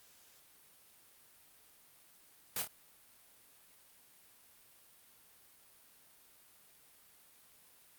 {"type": "noise with echo", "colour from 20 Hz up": "white", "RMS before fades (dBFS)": -36, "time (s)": [2.56, 2.62], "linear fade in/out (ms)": 2, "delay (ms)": 27, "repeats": 2, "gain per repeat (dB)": -6, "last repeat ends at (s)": 2.674, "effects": ["white hiss -63 dBFS RMS until 7.98 s", "Opus 48 kbps"]}